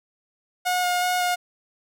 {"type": "tone with vibrato", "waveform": "sawtooth", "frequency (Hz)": 720, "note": "F#5", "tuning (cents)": -47, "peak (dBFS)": -17, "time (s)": [0.65, 1.36], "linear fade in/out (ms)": 20, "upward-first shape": "square", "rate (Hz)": 2.7, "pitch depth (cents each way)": 10, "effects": []}